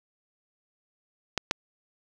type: clicks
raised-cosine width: 0.2 ms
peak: -8 / -6 dBFS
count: 2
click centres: 1.377 / 1.511 s
effects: none